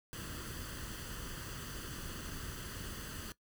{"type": "noise with comb filter", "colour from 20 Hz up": "pink", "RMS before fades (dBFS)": -44, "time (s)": [0.13, 3.32], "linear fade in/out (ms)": 0, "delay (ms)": 0.65, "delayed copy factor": 0.65, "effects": ["noise-tail reverb RT60 0.1 s tail -19 dB re dry"]}